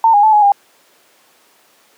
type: tone with pitch steps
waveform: sine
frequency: 903 / 820 / 870 / 838 / 806 Hz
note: A5 / G#5 / A5 / G#5 / G5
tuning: +45 / -22 / -20 / +15 / +48 cents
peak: -6 dBFS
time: 0.04-0.52 s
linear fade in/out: 2 ms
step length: 96 ms
effects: pink hiss -51 dBFS RMS until 1.97 s + high-pass 400 Hz 12 dB/octave